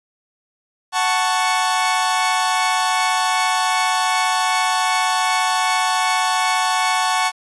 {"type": "chord", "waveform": "sawtooth", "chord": "F# minor", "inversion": "none", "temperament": "equal", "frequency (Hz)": [740, 880, 1108.7], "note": ["F#5", "A5", "C#6"], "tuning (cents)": [0, 0, 0], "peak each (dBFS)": -17, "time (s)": [0.92, 7.32], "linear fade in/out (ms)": 50, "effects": ["resampled to 24000 Hz", "8-bit"]}